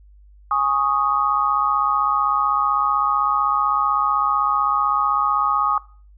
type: chord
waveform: sine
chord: Ab suspended fourth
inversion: none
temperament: equal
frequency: 830.6 / 1108.7 / 1244.5 Hz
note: Ab5 / Db6 / Eb6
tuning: 0 / 0 / 0 cents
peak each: -24 / -21 / -19 dBFS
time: 0.51-5.78 s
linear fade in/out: 2 ms
effects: noise-tail reverb RT60 0.4 s tail -20 dB re dry + added 50 Hz sine -45 dBFS peak until 6.17 s